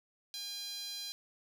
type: tone with high-pass filter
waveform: sawtooth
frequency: 810 Hz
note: G#5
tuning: 43 cents flat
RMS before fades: -42 dBFS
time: 0.34-1.12 s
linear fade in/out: 0 ms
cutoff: 4100 Hz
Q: 3.9
effects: none